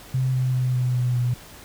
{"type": "tone with pitch steps", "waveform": "sine", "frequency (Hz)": [130, 128.51, 127.03, 125.57, 124.13, 122.7], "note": ["C3", "C3", "B2", "B2", "B2", "B2"], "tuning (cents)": [-11, -31, 49, 29, 9, -11], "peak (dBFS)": -19, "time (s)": [0.14, 1.34], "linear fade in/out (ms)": 5, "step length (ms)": 200, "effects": ["pink hiss -44 dBFS RMS until 1.64 s"]}